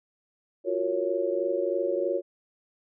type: chord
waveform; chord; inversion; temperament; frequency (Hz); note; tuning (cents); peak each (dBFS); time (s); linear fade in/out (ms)
sine; Gb major seventh; third; just; 346.9 / 370 / 462.5 / 555; F4 / Gb4 / Bb4 / Db5; -12 / 0 / -14 / +2; -31 / -30 / -32 / -28; 0.64-2.22; 50
effects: none